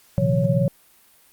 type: tone cluster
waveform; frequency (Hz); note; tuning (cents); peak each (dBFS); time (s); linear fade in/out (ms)
sine; 119.3 / 134.5 / 159.8 / 178.1 / 555; A#2 / C3 / D#3 / F3 / C#5; +41 / +48 / +47 / +34 / +2; -23; 0.18-0.68; 0
effects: white hiss -55 dBFS RMS until 1.32 s + Opus 48 kbps